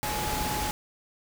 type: tone in noise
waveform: sine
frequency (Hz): 845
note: G#5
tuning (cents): +30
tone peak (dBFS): -32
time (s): 0.03-0.71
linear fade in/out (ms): 0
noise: pink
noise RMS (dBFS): -31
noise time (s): 0.03-0.71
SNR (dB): -4
effects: none